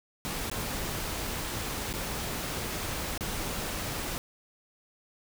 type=noise with dropouts; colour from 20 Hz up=pink; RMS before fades=-34 dBFS; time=0.25-4.18 s; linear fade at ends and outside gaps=0 ms; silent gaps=0.499-0.514 / 1.929-1.938 / 3.177-3.208 s; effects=none